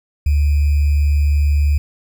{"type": "tone with sample-and-hold", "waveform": "sine", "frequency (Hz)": 72.9, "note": "D2", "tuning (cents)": -12, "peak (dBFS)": -11, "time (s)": [0.26, 1.78], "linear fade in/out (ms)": 5, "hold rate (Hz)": 2450, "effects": []}